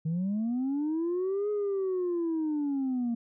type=linear two-way sweep; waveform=sine; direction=up then down; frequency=154.2 to 420.8 to 230.1 Hz; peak=-25 dBFS; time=0.05-3.15 s; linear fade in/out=10 ms; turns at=1.5 s; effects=tanh soft clip ceiling -25 dBFS